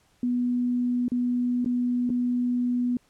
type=tone with dropouts; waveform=sine; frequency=245.4 Hz; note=B3; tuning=11 cents flat; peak=-22 dBFS; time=0.23-2.97 s; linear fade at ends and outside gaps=2 ms; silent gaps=1.082-1.118 / 1.646-1.659 / 2.094-2.101 s; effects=pink hiss -64 dBFS RMS until 3.09 s + low-pass 11000 Hz 12 dB/octave